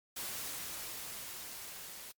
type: noise with level ramp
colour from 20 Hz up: white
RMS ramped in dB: -40 to -48 dBFS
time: 0.16-2.12 s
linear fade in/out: 10 ms
effects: noise-tail reverb RT60 0.1 s tail -25 dB re dry + MP3 96 kbps